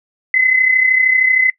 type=tone pair together; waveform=sine; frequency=2006 / 2039 Hz; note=B6 / C7; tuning=+26 / -45 cents; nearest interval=unison; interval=29 cents; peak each=-18 / -10 dBFS; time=0.34-1.5 s; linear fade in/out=2 ms; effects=noise-tail reverb RT60 0.1 s tail -20 dB re dry